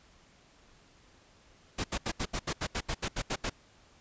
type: noise bursts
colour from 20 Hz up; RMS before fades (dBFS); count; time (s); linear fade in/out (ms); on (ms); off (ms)
pink; -32; 13; 1.78-3.498; 10; 62; 76
effects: pink hiss -61 dBFS RMS until 4 s + resampled to 16000 Hz